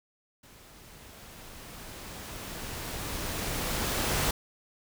pink noise with level ramp, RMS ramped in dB -54 to -27 dBFS, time 0.43-4.31 s, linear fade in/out 5 ms, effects none

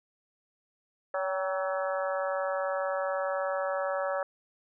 harmonic tone with a mistuned harmonic, 188.5 Hz, F#3, 32 cents sharp, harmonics 3 / 4 / 5 / 6 / 7 / 8 / 9, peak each -30 / -37 / -40 / -40 / -37 / -44 / -40 dBFS, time 1.14-4.23 s, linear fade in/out 2 ms, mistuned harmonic 4, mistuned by +41 cents, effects none

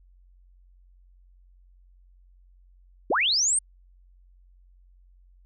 sine linear sweep, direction up, 224 to 8930 Hz, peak -20 dBFS, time 3.1-3.59 s, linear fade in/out 5 ms, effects added 45 Hz sine -53 dBFS peak until 5.45 s

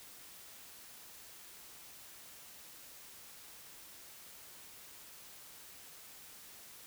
silence, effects white hiss -54 dBFS RMS until 6.86 s

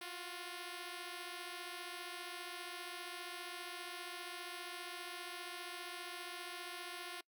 5% pulse beating tone pair, 349.2 / 364.2 Hz, F4 / F#4, 0 / -27 cents, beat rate 15 Hz, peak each -35 / -38 dBFS, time 0.01-7.21 s, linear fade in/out 5 ms, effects noise-tail reverb RT60 0.1 s tail -24 dB re dry

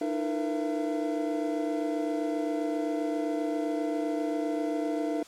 triangle tone cluster, 303.6 / 331.2 / 456.1 / 488.7 / 675 Hz, D#4 / E4 / A#4 / B4 / E5, -42 / +8 / -38 / -18 / +41 cents, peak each -28 / -36 / -34 / -37 / -32 dBFS, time 0.01-5.23 s, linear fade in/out 5 ms, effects white hiss -52 dBFS RMS until 5.27 s + low-pass 8000 Hz 12 dB/octave

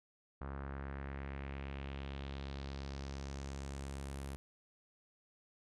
sawtooth tone with low-pass filter sweep, 68.7 Hz, C#2, 15 cents flat, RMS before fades -44 dBFS, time 0.41-4.36 s, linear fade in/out 0 ms, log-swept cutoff 1300 to 11000 Hz, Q 2.2, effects none

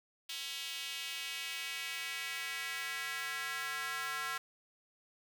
square tone with high-pass filter sweep, 150.4 Hz, D3, 42 cents sharp, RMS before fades -40 dBFS, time 0.29-4.38 s, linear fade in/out 5 ms, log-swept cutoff 3200 to 1400 Hz, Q 2.2, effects none

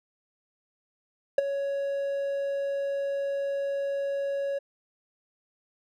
triangle tone with ADSR envelope, 557 Hz, C#5, 8 cents sharp, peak -12 dBFS, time 1.38-4.59 s, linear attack 4 ms, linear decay 15 ms, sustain -13 dB, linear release 12 ms, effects none

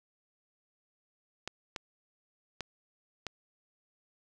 clicks, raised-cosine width 0.2 ms, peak -19 dBFS, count 4, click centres 1.476 / 1.762 / 2.607 / 3.267 s, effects none

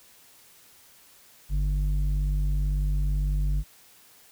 square tone with low-pass filter, 49 Hz, G1, in tune, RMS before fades -25 dBFS, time 1.49-3.64 s, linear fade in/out 50 ms, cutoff 120 Hz, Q 1.9, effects white hiss -55 dBFS RMS until 4.31 s

